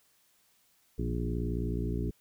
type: harmonic tone with a mistuned harmonic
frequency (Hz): 59.3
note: A#1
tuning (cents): +30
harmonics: 1 / 2 / 3 / 4 / 5 / 6 / 7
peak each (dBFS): -33 / -36 / -38 / -39 / -40 / -41 / -41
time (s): 0.98-2.11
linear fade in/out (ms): 10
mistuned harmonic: 3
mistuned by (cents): -50
effects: white hiss -68 dBFS RMS until 2.2 s